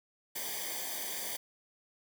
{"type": "noise with comb filter", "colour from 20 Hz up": "white", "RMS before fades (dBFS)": -38, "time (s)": [0.35, 1.37], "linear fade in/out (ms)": 10, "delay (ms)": 0.74, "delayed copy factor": -0.9, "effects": []}